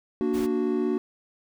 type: chord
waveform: triangle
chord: Bb augmented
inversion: none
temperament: equal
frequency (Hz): 233.1 / 293.7 / 370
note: Bb3 / D4 / F#4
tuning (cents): 0 / 0 / 0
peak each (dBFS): -26 / -26 / -24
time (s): 0.21-0.98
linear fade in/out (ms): 0
type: noise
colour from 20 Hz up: pink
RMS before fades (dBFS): -40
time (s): 0.33-0.47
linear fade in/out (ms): 20
effects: none